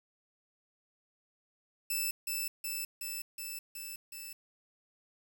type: tone with echo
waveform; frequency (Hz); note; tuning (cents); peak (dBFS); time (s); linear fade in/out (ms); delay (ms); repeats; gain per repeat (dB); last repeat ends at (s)
5% pulse; 2637; E7; 0; -22; 1.9-2.11; 5; 370; 6; -2; 4.33
effects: 9-bit